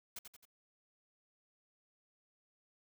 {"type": "noise with echo", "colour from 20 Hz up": "white", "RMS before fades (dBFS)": -45, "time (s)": [0.16, 0.19], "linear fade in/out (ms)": 5, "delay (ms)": 88, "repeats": 3, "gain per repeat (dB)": -6, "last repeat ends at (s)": 0.454, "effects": []}